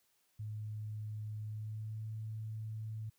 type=tone with pitch glide; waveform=sine; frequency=107 to 109.5 Hz; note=A2 to A2; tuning=-48 to -8 cents; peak=-39 dBFS; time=0.39-3.1 s; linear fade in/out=10 ms; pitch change=+40 cents; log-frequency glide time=1.42-2.06 s; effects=white hiss -75 dBFS RMS until 3.18 s

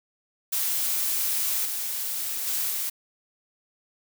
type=noise with level steps; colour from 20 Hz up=blue; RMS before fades=-26 / -30 / -27 / -29 dBFS; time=0.52-2.9 s; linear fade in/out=10 ms; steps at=1.65 / 2.47 / 2.7 s; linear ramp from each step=5 ms; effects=none

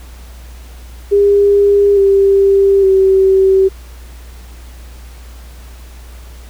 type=tone with pitch steps; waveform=sine; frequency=403.7 / 393.6 / 383.7 Hz; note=G#4 / G4 / G4; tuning=-49 / +7 / -37 cents; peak=-6 dBFS; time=1.11-3.69 s; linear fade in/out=20 ms; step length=860 ms; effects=added 60 Hz sine -31 dBFS peak until 6.49 s + pink hiss -42 dBFS RMS until 6.49 s

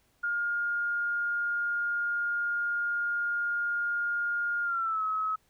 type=tone with pitch glide; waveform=sine; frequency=1416 to 1283.6 Hz; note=F6 to E6; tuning=+23 to -46 cents; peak=-27 dBFS; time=0.23-5.36 s; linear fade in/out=10 ms; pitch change=-169 cents; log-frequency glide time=4.63-5.03 s; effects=pink hiss -69 dBFS RMS until 5.49 s

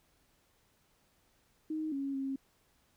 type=tone with pitch steps; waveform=sine; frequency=312.3 / 275.7 / 269.8 Hz; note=D#4 / C#4 / C#4; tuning=+7 / -9 / -47 cents; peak=-33 dBFS; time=1.7-2.36 s; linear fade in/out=5 ms; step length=220 ms; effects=pink hiss -71 dBFS RMS until 2.96 s

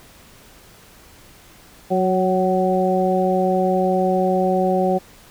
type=harmonic tone with a mistuned harmonic; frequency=185 Hz; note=F#3; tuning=in tune; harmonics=1 / 2 / 3 / 4; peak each=-21 / -21 / -21 / -21 dBFS; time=1.9-4.99 s; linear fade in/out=20 ms; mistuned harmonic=4; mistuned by=+24 cents; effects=pink hiss -47 dBFS RMS until 5.3 s

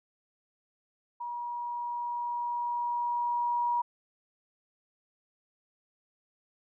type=tone with level ramp; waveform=sine; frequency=958 Hz; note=A#5; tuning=47 cents sharp; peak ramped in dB=-34 to -25 dBFS; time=1.2-3.82 s; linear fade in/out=10 ms; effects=none

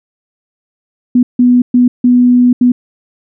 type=tone bursts at uneven times; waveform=sine; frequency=246.5 Hz; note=B3; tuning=3 cents flat; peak=-4 dBFS; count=5; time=1.15-1.23 / 1.39-1.62 / 1.74-1.88 / 2.04-2.53 / 2.61-2.72 s; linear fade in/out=5 ms; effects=none

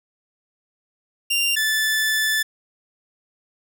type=tone pair in turn; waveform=sawtooth; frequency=2783 / 1749.3 Hz; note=F7 / A6; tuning=-7 / -11 cents; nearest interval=minor sixth; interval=804 cents; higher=first; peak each=-15 dBFS; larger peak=neither; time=1.3-1.56 / 1.56-2.43 s; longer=second; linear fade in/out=10 ms; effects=none

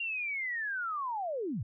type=linear sweep; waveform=sine; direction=down; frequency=2794 to 85.2 Hz; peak=-32 dBFS; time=0-1.63 s; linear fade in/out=5 ms; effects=none

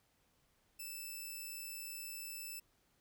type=tone; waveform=5% pulse; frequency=2637 Hz; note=E7; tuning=in tune; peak=-35 dBFS; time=0.79-2.6 s; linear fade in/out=10 ms; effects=pink hiss -75 dBFS RMS until 3 s

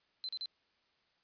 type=tone bursts; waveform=sine; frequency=4073 Hz; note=C8; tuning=47 cents flat; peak=-37 dBFS; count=3; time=0.24-0.458 s; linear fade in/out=0 ms; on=48 ms; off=37 ms; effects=white hiss -74 dBFS RMS until 1.23 s + resampled to 11025 Hz

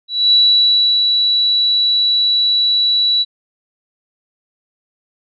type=tone with ADSR envelope; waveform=sine; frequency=3932 Hz; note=B7; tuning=8 cents flat; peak=-7 dBFS; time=0.08-3.25 s; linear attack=240 ms; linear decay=690 ms; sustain=-4 dB; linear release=36 ms; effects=none

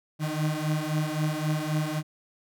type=beating tone pair; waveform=35% pulse; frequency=152 / 155.8 Hz; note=D#3 / D#3; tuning=-40 / +3 cents; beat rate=3.8 Hz; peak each=-27 dBFS; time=0.19-2.03 s; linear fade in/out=50 ms; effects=none

